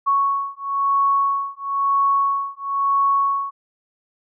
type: beating tone pair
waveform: sine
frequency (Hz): 1108.7 / 1109.7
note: C#6 / C#6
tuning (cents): 0 / +2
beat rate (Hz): 1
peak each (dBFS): -20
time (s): 0.06-3.51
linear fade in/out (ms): 20
effects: none